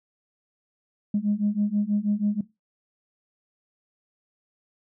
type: beating tone pair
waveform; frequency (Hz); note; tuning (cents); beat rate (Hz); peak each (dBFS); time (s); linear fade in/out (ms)
sine; 203.7 / 209.9; G#3 / G#3; -33 / +19; 6.2; -25 / -23; 1.14-2.41; 5
effects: noise-tail reverb RT60 0.2 s tail -17 dB re dry + tanh soft clip ceiling -15 dBFS